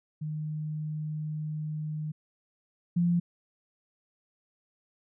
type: tone pair in turn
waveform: sine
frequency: 153.4 / 173.04 Hz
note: D#3 / F3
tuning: -24 / -16 cents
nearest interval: major second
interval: 208 cents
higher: second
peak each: -31 / -22 dBFS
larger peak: second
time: 0.21-2.12 / 2.96-3.2 s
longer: first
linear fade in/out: 10 ms
effects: none